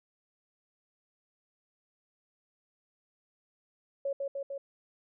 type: tone with echo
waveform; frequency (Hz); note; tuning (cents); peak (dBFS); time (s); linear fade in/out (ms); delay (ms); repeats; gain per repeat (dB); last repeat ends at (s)
sine; 554.4; C#5; 0; -29; 4.05-4.13; 5; 150; 3; -2; 4.58
effects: none